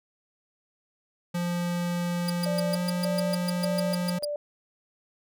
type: tone with pitch glide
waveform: square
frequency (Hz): 174.61 to 177.76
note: F3 to F3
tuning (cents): 0 to +31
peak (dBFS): -27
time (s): 1.34-4.19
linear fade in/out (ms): 10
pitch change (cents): +31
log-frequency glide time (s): 2.72-2.78
type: tone bursts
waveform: sawtooth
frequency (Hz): 4845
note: D#8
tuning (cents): -47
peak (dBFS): -25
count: 14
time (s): 2.28-4.25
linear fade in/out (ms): 5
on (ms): 20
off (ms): 130
type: tone with tremolo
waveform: sine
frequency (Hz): 587.3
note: D5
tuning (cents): 0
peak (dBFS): -28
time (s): 2.46-4.36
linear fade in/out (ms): 2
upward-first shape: square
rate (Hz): 1.7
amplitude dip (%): 70
effects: none